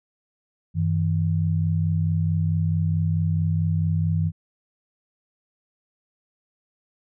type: tone pair together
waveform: sine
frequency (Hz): 95.82 / 160.4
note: G2 / E3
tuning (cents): -39 / -47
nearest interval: major sixth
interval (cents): 892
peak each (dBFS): -22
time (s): 0.74-4.32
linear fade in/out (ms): 50
effects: none